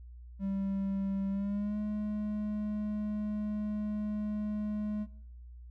triangle tone with pitch glide, 195.4 to 210.6 Hz, G3 to G#3, -5 to +24 cents, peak -29 dBFS, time 0.39-5.07 s, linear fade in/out 50 ms, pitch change +129 cents, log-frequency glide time 1.29-1.78 s, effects noise-tail reverb RT60 0.8 s tail -21 dB re dry + added 60 Hz sine -46 dBFS peak until 5.7 s

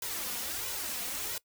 white noise with flanger, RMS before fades -36 dBFS, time 0.02-1.38 s, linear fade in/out 2 ms, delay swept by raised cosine 2 to 4.2 ms, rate 1.5 Hz, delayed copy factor +0.75, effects noise-tail reverb RT60 0.1 s tail -21 dB re dry

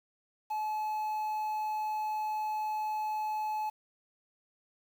triangle tone with quantisation, 858 Hz, A5, 44 cents flat, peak -29 dBFS, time 0.5-3.7 s, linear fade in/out 10 ms, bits 9, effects none

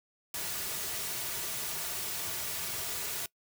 white noise with comb filter, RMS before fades -36 dBFS, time 0.34-3.26 s, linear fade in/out 2 ms, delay 3.8 ms, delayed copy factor -0.5, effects noise-tail reverb RT60 0.1 s tail -22 dB re dry

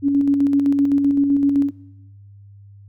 sine tone with tremolo, 281.2 Hz, C#4, 25 cents sharp, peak -12 dBFS, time 0.02-1.71 s, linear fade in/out 50 ms, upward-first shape square, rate 7.8 Hz, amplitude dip 35%, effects noise-tail reverb RT60 1.0 s tail -22 dB re dry + added 100 Hz sine -41 dBFS peak until 2.88 s

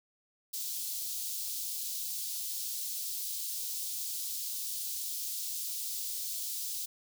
white high-pass noise, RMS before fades -37 dBFS, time 0.53-6.86 s, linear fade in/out 10 ms, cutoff 3800 Hz, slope 24 dB/octave, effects none

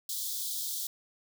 white high-pass noise, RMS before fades -35 dBFS, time 0.09-0.87 s, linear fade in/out 2 ms, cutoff 3300 Hz, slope 96 dB/octave, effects none

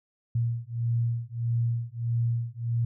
sine beating tone pair, 116.54 / 118.14 Hz, A#2 / A#2, 0 / +24 cents, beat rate 1.6 Hz, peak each -28 dBFS, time 0.35-2.85 s, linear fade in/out 5 ms, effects none

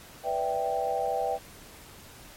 sine chord, E minor seventh, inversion second, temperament equal, 493.9 / 587.3 / 659.3 / 784 Hz, B4 / D5 / E5 / G5, 0 / 0 / 0 / 0 cents, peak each -32 / -34 / -32 / -29 dBFS, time 0.23-1.39 s, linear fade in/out 50 ms, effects pink hiss -49 dBFS RMS until 2.36 s + MP3 64 kbps

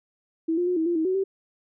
sine tone with pitch steps, 325.4 / 352.8 / 360.6 / 321.4 / 345.6 / 319 / 373.4 / 387 Hz, E4 / F4 / F#4 / E4 / F4 / D#4 / F#4 / G4, -22 / +18 / -45 / -44 / -18 / +43 / +16 / -22 cents, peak -21 dBFS, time 0.48-1.24 s, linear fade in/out 10 ms, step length 95 ms, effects none

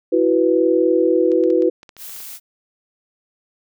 sine chord, E suspended second, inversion none, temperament equal, 329.6 / 370 / 493.9 Hz, E4 / F#4 / B4, 0 / 0 / 0 cents, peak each -17 dBFS, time 0.12-1.7 s, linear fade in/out 10 ms
clicks, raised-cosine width 0.2 ms, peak -24 dBFS, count 10, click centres 1.318 / 1.438 / 1.503 / 1.622 / 1.831 / 1.892 / 1.967 / 2.096 / 2.164 / 2.203 s
blue noise, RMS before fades -34 dBFS, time 1.97-2.4 s, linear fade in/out 50 ms
effects none

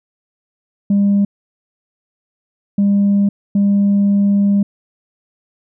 sine tone bursts at uneven times, 200.9 Hz, G3, 43 cents sharp, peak -8 dBFS, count 3, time 0.9-1.25 / 2.78-3.29 / 3.55-4.63 s, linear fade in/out 5 ms, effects tanh soft clip ceiling -8 dBFS

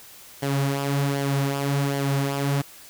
sawtooth tone with flanger, 139.6 Hz, C#3, 13 cents sharp, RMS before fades -24 dBFS, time 0.42-2.62 s, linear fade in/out 10 ms, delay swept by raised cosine 0.78 to 6.68 ms, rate 1.3 Hz, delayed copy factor -0.55, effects white hiss -46 dBFS RMS until 2.89 s

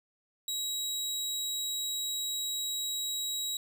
25% pulse tone, 3852 Hz, B7, 44 cents flat, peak -28 dBFS, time 0.48-3.57 s, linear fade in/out 2 ms, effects none

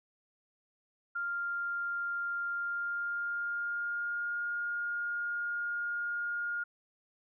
sine tone with pitch glide, 1396.9 to 1419.7 Hz, F6 to F6, 0 to +28 cents, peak -32 dBFS, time 1.15-6.64 s, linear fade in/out 10 ms, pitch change +28 cents, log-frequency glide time 2.51-4.38 s, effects none

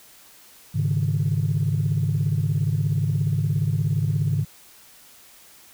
sine chord, Ab suspended fourth, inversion none, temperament equal, 103.83 / 138.59 / 155.56 Hz, Ab2 / Db3 / Eb3, 0 / 0 / 0 cents, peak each -23 dBFS, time 0.74-4.45 s, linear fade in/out 20 ms, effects tanh soft clip ceiling -13 dBFS + white hiss -50 dBFS RMS until 5.73 s

